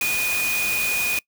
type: tone in noise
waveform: sine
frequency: 2469 Hz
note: D#7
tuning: 14 cents flat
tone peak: -21 dBFS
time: 0.01-1.19 s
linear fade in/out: 2 ms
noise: white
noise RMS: -27 dBFS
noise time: 0.01-1.19 s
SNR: +3 dB
effects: noise-tail reverb RT60 0.1 s tail -24 dB re dry

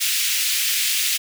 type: high-pass noise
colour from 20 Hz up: pink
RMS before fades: -21 dBFS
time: 0-1.18 s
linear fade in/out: 20 ms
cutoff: 2300 Hz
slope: 24 dB/octave
effects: none

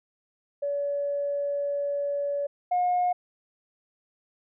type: tone pair in turn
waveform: sine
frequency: 570 / 718.2 Hz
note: C#5 / F5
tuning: +48 / +48 cents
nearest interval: major third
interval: 400 cents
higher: second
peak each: -25 / -20 dBFS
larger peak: second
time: 0.62-2.47 / 2.71-3.13 s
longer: first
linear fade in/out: 10 ms
effects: tanh soft clip ceiling -18 dBFS

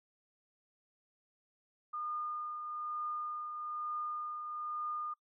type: tone with tremolo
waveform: sine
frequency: 1217 Hz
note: D#6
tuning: 39 cents flat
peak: -35 dBFS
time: 1.93-5.14 s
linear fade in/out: 10 ms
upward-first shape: triangle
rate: 1.1 Hz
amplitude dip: 45%
effects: noise-tail reverb RT60 0.1 s tail -23 dB re dry

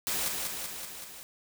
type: noise with echo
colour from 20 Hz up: white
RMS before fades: -31 dBFS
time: 0.07-0.28 s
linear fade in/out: 0 ms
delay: 190 ms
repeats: 5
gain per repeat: -3 dB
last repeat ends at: 1.23 s
effects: none

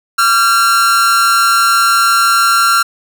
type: tone with amplitude modulation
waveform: 45% pulse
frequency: 1373 Hz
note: F6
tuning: 30 cents flat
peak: -5 dBFS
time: 0.18-2.83 s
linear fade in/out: 10 ms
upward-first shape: sine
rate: 220 Hz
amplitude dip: 70%
effects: none

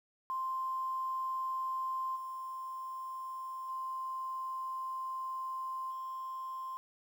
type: tone with level steps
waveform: sine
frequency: 1046.5 Hz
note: C6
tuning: in tune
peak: -33 / -39 / -36 / -38 dBFS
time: 0.3-6.77 s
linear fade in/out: 0 ms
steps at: 2.15 / 3.68 / 5.9 s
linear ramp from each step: 20 ms
effects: 10-bit

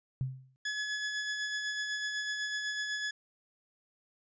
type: tone with exponential decay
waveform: sine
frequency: 130.81 Hz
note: C3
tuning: in tune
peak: -27 dBFS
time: 0.21-0.56 s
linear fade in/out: 0 ms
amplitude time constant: 74 ms
type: tone with tremolo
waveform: sawtooth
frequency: 1700 Hz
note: G#6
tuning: 40 cents sharp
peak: -28 dBFS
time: 0.65-3.11 s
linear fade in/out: 5 ms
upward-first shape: sine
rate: 8 Hz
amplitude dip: 35%
effects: resampled to 16000 Hz

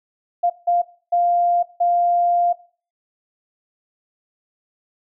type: tone bursts at uneven times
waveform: sine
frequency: 698.5 Hz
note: F5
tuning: in tune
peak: -14 dBFS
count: 4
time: 0.43-0.5 / 0.67-0.82 / 1.12-1.63 / 1.8-2.53 s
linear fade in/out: 10 ms
effects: noise-tail reverb RT60 0.4 s tail -18 dB re dry

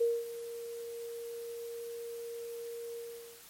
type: tone with ADSR envelope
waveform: sine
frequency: 467.7 Hz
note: A#4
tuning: 6 cents sharp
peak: -24 dBFS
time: 0-3.43 s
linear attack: 12 ms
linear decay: 230 ms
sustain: -15 dB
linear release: 460 ms
effects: white hiss -54 dBFS RMS until 3.49 s + MP3 64 kbps

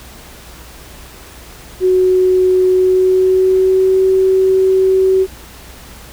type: tone with pitch glide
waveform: sine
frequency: 370 to 378.9 Hz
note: F#4 to F#4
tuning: 0 to +41 cents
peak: -8 dBFS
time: 1.8-5.27 s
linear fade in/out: 50 ms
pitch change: +41 cents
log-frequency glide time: 2.69-4.02 s
effects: added 60 Hz sine -39 dBFS peak until 6.12 s + pink hiss -37 dBFS RMS until 6.12 s

